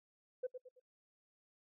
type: tone with echo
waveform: sine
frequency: 505 Hz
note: B4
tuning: 39 cents sharp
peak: -34 dBFS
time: 0.43-0.47 s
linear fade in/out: 10 ms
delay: 110 ms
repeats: 3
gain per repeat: -9 dB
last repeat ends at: 0.8 s
effects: noise-tail reverb RT60 0.1 s tail -25 dB re dry + tanh soft clip ceiling -32 dBFS